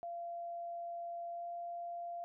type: tone with pitch glide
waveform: sine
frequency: 687 to 691 Hz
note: F5 to F5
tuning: -29 to -19 cents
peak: -40 dBFS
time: 0.03-2.24 s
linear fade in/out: 0 ms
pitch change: +10 cents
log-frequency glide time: 1.31-1.46 s
effects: none